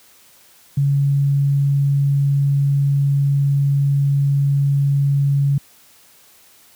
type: tone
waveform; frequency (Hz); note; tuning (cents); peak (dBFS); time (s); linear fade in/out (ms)
sine; 140.3; C#3; +21; -13; 0.77-5.58; 5
effects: white hiss -50 dBFS RMS until 6.75 s + high-pass 60 Hz 12 dB/octave